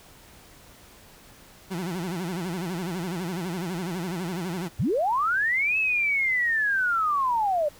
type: tone with vibrato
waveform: 30% pulse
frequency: 177 Hz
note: F3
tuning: 23 cents sharp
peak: -26 dBFS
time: 1.7-4.69 s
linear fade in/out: 20 ms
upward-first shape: sine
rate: 12 Hz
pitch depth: 150 cents each way
type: linear two-way sweep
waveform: sine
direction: up then down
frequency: 77.78 to 2624 to 570 Hz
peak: -21 dBFS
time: 4.79-7.69 s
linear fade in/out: 10 ms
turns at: 5.78 s
effects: pink hiss -51 dBFS RMS until 7.79 s